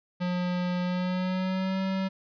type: tone with pitch glide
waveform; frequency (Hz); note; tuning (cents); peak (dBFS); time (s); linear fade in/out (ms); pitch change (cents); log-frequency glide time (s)
square; 179.1 to 190.85; F3 to G3; +44 to -46; -27; 0.2-2.09; 20; +110; 0.82-1.8
effects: resampled to 11025 Hz